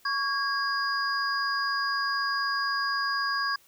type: tone cluster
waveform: sine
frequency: 1119 / 1638 / 4896 Hz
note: C#6 / G#6 / D#8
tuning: +16 / -24 / -29 cents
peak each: -29 / -29 / -32 dBFS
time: 0.05-3.56 s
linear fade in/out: 5 ms
effects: white hiss -60 dBFS RMS until 3.67 s